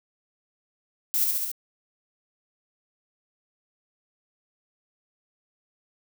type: noise with echo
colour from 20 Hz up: violet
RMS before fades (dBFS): -24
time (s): 1.14-1.24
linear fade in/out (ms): 0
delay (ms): 69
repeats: 4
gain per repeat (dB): -2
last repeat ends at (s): 1.516
effects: none